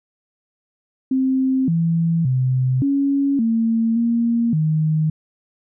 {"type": "tone with pitch steps", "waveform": "sine", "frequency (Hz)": [262.6, 166.1, 128.9, 278.4, 226.9, 233.3, 155.9], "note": ["C4", "E3", "C3", "C#4", "A#3", "A#3", "D#3"], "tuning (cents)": [6, 13, -26, 8, -47, 2, 4], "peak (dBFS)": -15, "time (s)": [1.11, 5.1], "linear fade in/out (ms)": 5, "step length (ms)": 570, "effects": []}